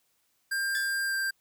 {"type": "tone with pitch glide", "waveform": "square", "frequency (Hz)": [1595, 1581.2], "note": ["G6", "G6"], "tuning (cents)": [30, 15], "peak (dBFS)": -28, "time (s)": [0.51, 1.31], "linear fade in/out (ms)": 10, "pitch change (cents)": -15, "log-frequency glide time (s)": [1.06, 1.14]}
{"type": "tone with exponential decay", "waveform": "sawtooth", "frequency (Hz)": 1728, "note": "A6", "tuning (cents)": -32, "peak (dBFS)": -27, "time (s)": [0.75, 1.02], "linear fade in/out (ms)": 1, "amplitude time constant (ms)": 58}
{"effects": ["white hiss -72 dBFS RMS until 1.4 s"]}